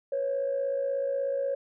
sine tone pair together, 493.9 / 550.4 Hz, B4 / C#5, 0 / -12 cents, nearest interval major second, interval 188 cents, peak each -33 / -26 dBFS, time 0.12-1.55 s, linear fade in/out 5 ms, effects tanh soft clip ceiling -21 dBFS

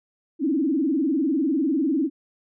sine tone with vibrato, 293.7 Hz, D4, in tune, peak -19 dBFS, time 0.39-2.1 s, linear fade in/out 50 ms, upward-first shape sine, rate 20 Hz, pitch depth 230 cents each way, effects none

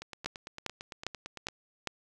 two click trains, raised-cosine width 0.2 ms, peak -24 / -15 dBFS, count 14 / 5, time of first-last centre 0.02-1.486 / 0.26-1.873 s, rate 8.87 / 2.48 Hz, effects none

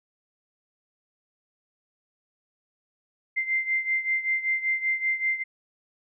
sine beating tone pair, 2085 / 2090.2 Hz, C7 / C7, -7 / -2 cents, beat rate 5.2 Hz, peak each -25 / -29 dBFS, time 3.36-5.44 s, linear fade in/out 20 ms, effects none

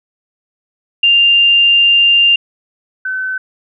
sine tone pair in turn, 2794 / 1521.7 Hz, F7 / F#6, 0 / +48 cents, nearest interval major seventh, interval 1052 cents, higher first, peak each -6 / -16 dBFS, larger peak first, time 1.03-2.36 / 3.05-3.38 s, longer first, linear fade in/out 5 ms, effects none

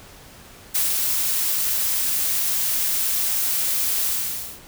blue noise with ADSR envelope, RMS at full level -20 dBFS, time 0.74-4.61 s, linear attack 15 ms, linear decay 160 ms, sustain -2 dB, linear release 550 ms, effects pink hiss -45 dBFS RMS until 4.67 s

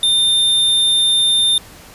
square tone, 3610 Hz, A7, 44 cents sharp, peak -12 dBFS, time 0.03-1.58 s, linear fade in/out 2 ms, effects pink hiss -40 dBFS RMS until 1.94 s + resampled to 32000 Hz

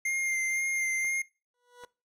square tone with vibrato, 2109 Hz, C7, 13 cents sharp, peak -28 dBFS, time 0.05-1.22 s, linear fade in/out 5 ms, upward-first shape sine, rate 2 Hz, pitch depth 19 cents each way
clicks, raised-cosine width 0.5 ms, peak -36 dBFS, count 2, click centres 1.046 / 1.837 s
20% pulse tone with exponential growth, 488.7 Hz, B4, 18 cents flat, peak -38 dBFS, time 1.54-1.85 s, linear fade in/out 2 ms, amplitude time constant 67 ms
effects noise-tail reverb RT60 0.3 s tail -21 dB re dry + low-pass 12000 Hz 12 dB/octave

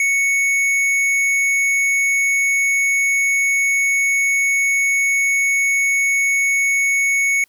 sine tone with hard clipping, 2217 Hz, C#7, in tune, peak -16 dBFS, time 0-7.44 s, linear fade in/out 2 ms, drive 10 dB, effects white hiss -60 dBFS RMS until 7.48 s

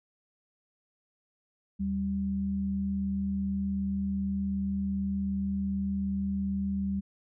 sine tone pair together, 77.36 / 196 Hz, D#2 / G3, -9 / 0 cents, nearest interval octave + major third, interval 1609 cents, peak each -37 / -28 dBFS, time 1.79-7.01 s, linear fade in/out 20 ms, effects none

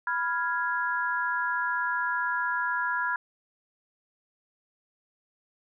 sine chord, F diminished, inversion second, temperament equal, 987.8 / 1396.9 / 1661.2 Hz, Cb6 / F6 / Ab6, 0 / 0 / 0 cents, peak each -30 dBFS, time 0.07-3.16 s, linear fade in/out 2 ms, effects none

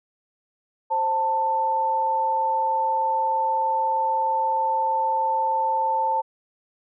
sine tone pair together, 528 / 888.4 Hz, C5 / A5, +16 / +16 cents, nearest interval major sixth, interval 900 cents, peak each -29 / -20 dBFS, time 0.9-6.22 s, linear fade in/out 20 ms, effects none

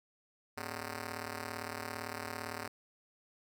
5% pulse ring-modulated tone, 166.7 Hz, E3, 20 cents sharp, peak -25 dBFS, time 0.57-2.68 s, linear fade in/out 5 ms, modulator 64.5 Hz, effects none

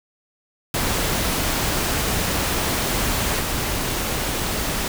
pink noise with level steps, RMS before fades -22 / -24 dBFS, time 0.74-4.88 s, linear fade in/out 2 ms, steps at 3.39 s, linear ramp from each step 10 ms, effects none

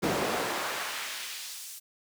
brown noise with high-pass filter sweep, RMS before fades -33 dBFS, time 0.02-1.8 s, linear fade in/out 20 ms, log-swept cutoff 260 to 8100 Hz, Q 0.78, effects none

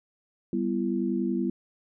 sine chord, E minor, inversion first, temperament equal with one note detuned, 196 / 246.9 / 337.1 Hz, G3 / B3 / E4, 0 / 0 / +39 cents, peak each -29 dBFS, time 0.53-1.5 s, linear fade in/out 2 ms, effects none

